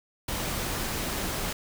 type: noise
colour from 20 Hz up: pink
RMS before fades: -31 dBFS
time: 0.28-1.53 s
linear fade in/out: 5 ms
effects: none